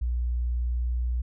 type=tone with pitch glide; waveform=sine; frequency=60.2 to 60.58 Hz; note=B1 to B1; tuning=-44 to -33 cents; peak=-24 dBFS; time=0.01-1.22 s; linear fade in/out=10 ms; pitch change=+11 cents; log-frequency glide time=0.68-0.93 s; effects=none